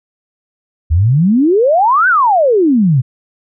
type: exponential two-way sweep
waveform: sine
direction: up then down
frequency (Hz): 73.7 to 1562 to 118.6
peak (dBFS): -7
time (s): 0.9-3.02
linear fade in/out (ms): 20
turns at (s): 2.08
effects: none